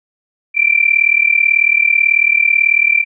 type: tone with amplitude modulation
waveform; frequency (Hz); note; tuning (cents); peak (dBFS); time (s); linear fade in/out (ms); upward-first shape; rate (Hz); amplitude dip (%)
sine; 2354; D7; +3; -5; 0.54-3.05; 50; sine; 38.2; 90
effects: none